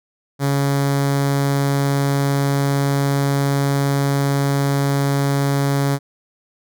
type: tone with notch filter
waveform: sawtooth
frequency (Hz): 139.8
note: C#3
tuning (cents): +15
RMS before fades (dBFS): -18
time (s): 0.39-5.99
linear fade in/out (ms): 50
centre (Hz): 2700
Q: 2
effects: none